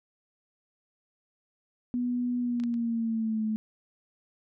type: tone with pitch glide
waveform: sine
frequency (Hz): 245.2 to 217.2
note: B3 to A3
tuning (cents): -12 to -22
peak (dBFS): -26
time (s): 1.94-3.56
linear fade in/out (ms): 0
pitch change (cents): -210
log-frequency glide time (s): 2.39-3.44
type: clicks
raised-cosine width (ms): 0.2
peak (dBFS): -29 / -29 / -37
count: 3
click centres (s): 2.6 / 2.637 / 2.741
effects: none